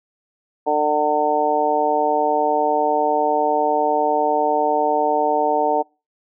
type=harmonic tone; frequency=150 Hz; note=D3; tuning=37 cents sharp; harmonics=2 / 3 / 4 / 5 / 6; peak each=-27 / -22 / -22 / -20 / -21 dBFS; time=0.66-5.83 s; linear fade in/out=20 ms; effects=noise-tail reverb RT60 0.3 s tail -26 dB re dry